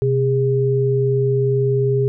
sine tone pair together, 128.4 / 407.6 Hz, C3 / G#4, -32 / -32 cents, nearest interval octave + minor sixth, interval 2000 cents, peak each -17 dBFS, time 0.02-2.08 s, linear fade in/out 0 ms, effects none

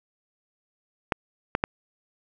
clicks, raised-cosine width 0.5 ms, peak -7 dBFS, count 3, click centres 1.122 / 1.551 / 1.639 s, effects none

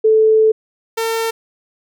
sine / sawtooth tone pair in turn, 437.8 / 452.7 Hz, A4 / A4, -9 / +49 cents, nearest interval minor second, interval 58 cents, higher second, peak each -8 / -13 dBFS, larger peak first, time 0.04-0.52 / 0.97-1.31 s, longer first, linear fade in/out 10 ms, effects none

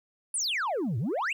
sine exponential two-way sweep, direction down then up, 10548 to 103.83 to 2906 Hz, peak -24 dBFS, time 0.34-1.33 s, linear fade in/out 5 ms, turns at 0.98 s, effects tanh soft clip ceiling -26 dBFS + 11-bit

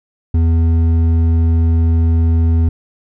sine tone with hard clipping, 82.41 Hz, E2, in tune, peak -11 dBFS, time 0.34-2.69 s, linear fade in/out 5 ms, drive 7 dB, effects none

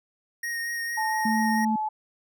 square tone with vibrato, 1864.7 Hz, A#6, in tune, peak -29 dBFS, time 0.43-1.65 s, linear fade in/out 5 ms, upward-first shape sine, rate 4.4 Hz, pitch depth 13 cents each way
sine tone with pitch glide, 872 to 861 Hz, A5 to A5, -16 to -38 cents, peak -25 dBFS, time 0.97-1.89 s, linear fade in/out 10 ms, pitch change -22 cents, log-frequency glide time 1.11-1.77 s
sine tone, 220.8 Hz, A3, 6 cents sharp, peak -23 dBFS, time 1.25-1.76 s, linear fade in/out 5 ms
effects none

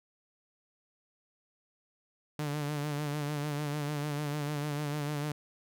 sawtooth tone with vibrato, 147.4 Hz, D3, 7 cents sharp, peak -28 dBFS, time 2.39-5.32 s, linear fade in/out 2 ms, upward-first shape sine, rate 6.7 Hz, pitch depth 48 cents each way, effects none

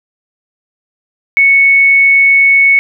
sine tone, 2213 Hz, C#7, 3 cents flat, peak -4 dBFS, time 1.37-2.79 s, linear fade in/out 0 ms, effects none

